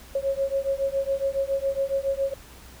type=beating tone pair; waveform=sine; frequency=543 / 550.2 Hz; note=C#5 / C#5; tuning=-36 / -13 cents; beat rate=7.2 Hz; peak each=-26 dBFS; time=0.15-2.34 s; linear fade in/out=5 ms; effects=added 63 Hz sine -48 dBFS peak until 2.8 s + pink hiss -48 dBFS RMS until 2.8 s